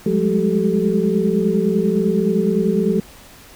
sine tone cluster, 178.1 / 201.6 / 211.5 / 385.1 / 436.1 Hz, F3 / G3 / G#3 / G4 / A4, +34 / +49 / +32 / -31 / -15 cents, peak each -21 dBFS, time 0.06-3 s, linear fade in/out 5 ms, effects pink hiss -43 dBFS RMS until 3.55 s

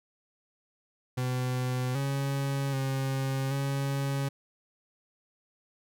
40% pulse tone with pitch steps, 126.7 / 138.3 / 134.4 / 138.3 Hz, B2 / C#3 / C3 / C#3, +45 / -4 / +47 / -4 cents, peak -27 dBFS, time 1.17-4.29 s, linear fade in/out 10 ms, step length 780 ms, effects none

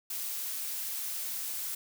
blue noise, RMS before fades -36 dBFS, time 0.1-1.75 s, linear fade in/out 5 ms, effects none

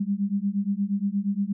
sine beating tone pair, 196 / 204.5 Hz, G3 / G#3, 0 / -26 cents, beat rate 8.5 Hz, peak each -26 dBFS, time 0-1.53 s, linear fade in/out 10 ms, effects none

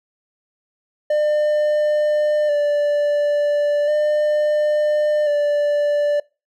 triangle tone with vibrato, 593 Hz, D5, 17 cents sharp, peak -13 dBFS, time 1.1-6.2 s, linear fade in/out 5 ms, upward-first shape square, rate 0.36 Hz, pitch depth 22 cents each way, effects noise-tail reverb RT60 0.3 s tail -25 dB re dry

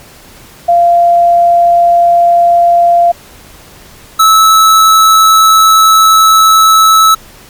sine / square tone pair in turn, 691 / 1304.4 Hz, F5 / E6, -19 / -19 cents, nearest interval major seventh, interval 1100 cents, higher second, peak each -3 dBFS, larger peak neither, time 0.68-3.12 / 4.19-7.15 s, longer second, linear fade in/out 10 ms, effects pink hiss -36 dBFS RMS until 7.49 s + MP3 96 kbps

